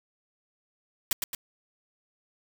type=noise with echo; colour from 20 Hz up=white; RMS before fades=-25 dBFS; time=1.11-1.13 s; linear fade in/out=2 ms; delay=110 ms; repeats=2; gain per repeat=-5 dB; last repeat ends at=1.35 s; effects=none